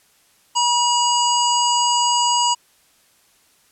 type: harmonic tone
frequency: 964 Hz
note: B5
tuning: 42 cents flat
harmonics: 1 / 3 / 5 / 7 / 8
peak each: -17 / -22 / -24 / -25 / -26 dBFS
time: 0.55-2.55 s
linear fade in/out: 20 ms
effects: white hiss -57 dBFS RMS until 3.71 s + low-pass 12000 Hz 12 dB/octave